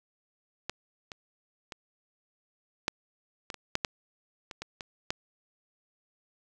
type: clicks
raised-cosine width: 0.2 ms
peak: -15 / -23 / -22 / -9 / -19 / -24 / -9 / -10 / -23 / -20 / -21 / -12 dBFS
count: 12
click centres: 0.696 / 1.118 / 1.722 / 2.881 / 3.502 / 3.543 / 3.754 / 3.848 / 4.512 / 4.62 / 4.808 / 5.105 s
effects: none